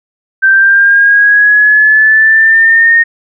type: linear sweep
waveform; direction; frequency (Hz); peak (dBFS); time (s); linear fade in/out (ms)
sine; up; 1556 to 1851; -3; 0.42-3.04; 20
effects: none